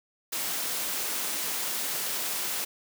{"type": "high-pass noise", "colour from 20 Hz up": "white", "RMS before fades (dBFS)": -31, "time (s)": [0.32, 2.65], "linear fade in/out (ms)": 10, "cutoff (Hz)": 200, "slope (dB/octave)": 12, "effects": []}